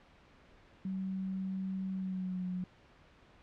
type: tone with pitch glide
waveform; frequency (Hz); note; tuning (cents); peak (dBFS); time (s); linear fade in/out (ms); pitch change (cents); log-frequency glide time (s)
sine; 190 to 181.94; F#3 to F#3; +46 to -29; -34; 0.85-2.64; 2; -75; 1.92-2.47
effects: pink hiss -61 dBFS RMS until 3.42 s + low-pass 3000 Hz 12 dB/octave